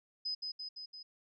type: tone with echo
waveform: sine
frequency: 5030 Hz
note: D#8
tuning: 18 cents sharp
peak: -34 dBFS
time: 0.25-0.35 s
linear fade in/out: 10 ms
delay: 170 ms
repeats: 4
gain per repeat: -3 dB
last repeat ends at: 1.03 s
effects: none